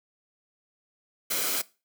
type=noise with comb filter; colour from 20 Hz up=white; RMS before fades=-28 dBFS; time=1.3-1.62 s; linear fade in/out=10 ms; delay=1.1 ms; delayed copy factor=-0.5; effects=noise-tail reverb RT60 0.3 s tail -20 dB re dry + high-pass 200 Hz 12 dB/octave